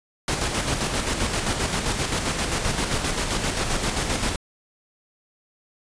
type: noise with tremolo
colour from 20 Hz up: pink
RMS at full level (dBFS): -23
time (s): 0.28-4.36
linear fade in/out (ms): 2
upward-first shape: square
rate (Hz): 7.6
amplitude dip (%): 40
effects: resampled to 22050 Hz